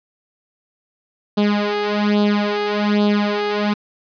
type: tone with flanger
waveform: sawtooth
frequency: 207.1 Hz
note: G#3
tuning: 5 cents flat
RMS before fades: -18 dBFS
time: 1.37-3.74 s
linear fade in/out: 10 ms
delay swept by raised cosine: 0.24 to 2.44 ms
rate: 1.2 Hz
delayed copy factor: +0.8
effects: resampled to 11025 Hz + 8-bit